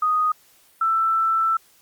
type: tone pair in turn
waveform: sine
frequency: 1244.5 / 1328.7 Hz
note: D#6 / E6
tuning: 0 / +13 cents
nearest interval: minor second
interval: 113 cents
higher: second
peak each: -17 dBFS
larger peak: neither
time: 0.02-0.32 / 0.81-1.57 s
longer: second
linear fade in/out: 5 ms
effects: white hiss -56 dBFS RMS until 1.81 s + Opus 48 kbps